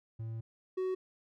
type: tone pair in turn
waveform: triangle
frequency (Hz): 112.8 / 373.2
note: A2 / F#4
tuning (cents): +44 / +15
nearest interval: octave + major sixth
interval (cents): 2071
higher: second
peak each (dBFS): -35 / -29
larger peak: second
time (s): 0.19-0.41 / 0.77-0.95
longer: first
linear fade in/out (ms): 10
effects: none